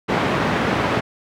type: band-pass noise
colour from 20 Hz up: pink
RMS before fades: -20 dBFS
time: 0.08-1.01 s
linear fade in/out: 20 ms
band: 140 to 2100 Hz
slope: 12 dB/octave
effects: none